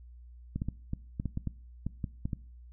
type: clicks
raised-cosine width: 5 ms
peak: -20 dBFS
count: 12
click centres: 0.56 / 0.619 / 0.686 / 0.934 / 1.199 / 1.257 / 1.374 / 1.473 / 1.866 / 2.042 / 2.255 / 2.332 s
effects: noise-tail reverb RT60 0.5 s tail -22 dB re dry + added 60 Hz sine -48 dBFS peak until 2.72 s